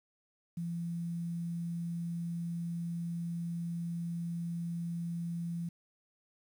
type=tone with quantisation; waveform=sine; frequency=170 Hz; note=F3; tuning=46 cents flat; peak=-34 dBFS; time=0.57-5.69 s; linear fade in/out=5 ms; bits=10; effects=none